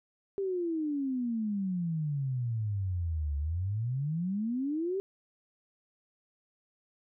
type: exponential two-way sweep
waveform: sine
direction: down then up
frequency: 399.7 to 70.4 to 399.7 Hz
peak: -29 dBFS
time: 0.38-5 s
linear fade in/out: 0 ms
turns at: 3.37 s
effects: none